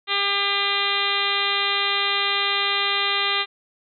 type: harmonic tone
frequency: 400.5 Hz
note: G4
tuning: 37 cents sharp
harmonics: 1 / 2 / 3 / 4 / 5 / 6 / 7 / 8 / 9 / 10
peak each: -33 / -32 / -27 / -33 / -27 / -29 / -30 / -28 / -27 / -29 dBFS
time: 0.07-3.46 s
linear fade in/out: 50 ms
effects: none